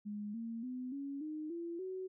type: tone with pitch steps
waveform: sine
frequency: 207.7 / 229.1 / 252.8 / 278.9 / 307.6 / 339.4 / 374.4 Hz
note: G#3 / A#3 / B3 / C#4 / D#4 / F4 / F#4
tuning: 0 / -30 / +41 / +11 / -20 / -49 / +20 cents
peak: -39 dBFS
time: 0.05-2.08 s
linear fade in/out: 20 ms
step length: 290 ms
effects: none